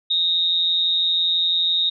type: tone with amplitude modulation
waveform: sine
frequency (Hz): 3729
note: A#7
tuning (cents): 0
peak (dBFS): -14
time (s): 0.1-1.9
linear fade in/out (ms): 10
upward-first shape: sine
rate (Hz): 172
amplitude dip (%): 60
effects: none